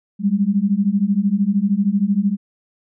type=beating tone pair; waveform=sine; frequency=193.4 / 206.4 Hz; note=G3 / G#3; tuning=-23 / -10 cents; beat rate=13 Hz; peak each=-18 / -17 dBFS; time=0.19-2.37 s; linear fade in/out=50 ms; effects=none